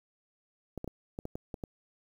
clicks, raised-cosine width 2 ms, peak -24 dBFS, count 8, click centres 0.777 / 0.844 / 0.877 / 1.189 / 1.254 / 1.355 / 1.542 / 1.638 s, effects 9-bit

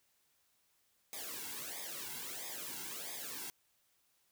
white noise with flanger, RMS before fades -44 dBFS, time 1.13-3.5 s, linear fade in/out 0 ms, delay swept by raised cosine 0.69 to 1.68 ms, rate 1.5 Hz, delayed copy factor -0.9, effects white hiss -75 dBFS RMS until 4.31 s

